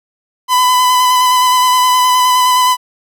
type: tone with vibrato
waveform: 45% pulse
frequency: 1004 Hz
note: B5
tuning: 28 cents sharp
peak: -8 dBFS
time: 0.48-2.77 s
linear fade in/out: 50 ms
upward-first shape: square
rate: 9.6 Hz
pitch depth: 14 cents each way
effects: none